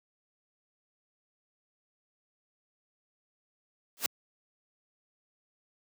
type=noise with exponential growth; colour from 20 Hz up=white; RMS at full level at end=-24 dBFS; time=3.97-4.06 s; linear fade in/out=0 ms; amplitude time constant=19 ms; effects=high-pass 150 Hz 12 dB/octave